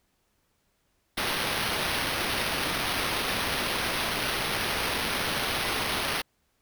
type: noise with sample-and-hold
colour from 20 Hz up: white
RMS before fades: -29 dBFS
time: 1.17-6.22 s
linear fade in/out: 10 ms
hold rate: 7350 Hz
effects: pink hiss -72 dBFS RMS until 6.61 s